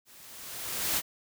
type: noise with level ramp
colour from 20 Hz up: white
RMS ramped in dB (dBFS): -55 to -26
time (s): 0.05-1.02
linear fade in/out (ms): 50
effects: none